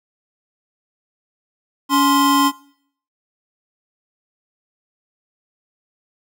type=tone pair together; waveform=square; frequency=281.5 / 1046.5 Hz; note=C#4 / C6; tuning=+27 / 0 cents; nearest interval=octave + major seventh; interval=2273 cents; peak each=-16 dBFS; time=1.89-2.52 s; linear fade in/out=50 ms; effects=noise-tail reverb RT60 0.6 s tail -20 dB re dry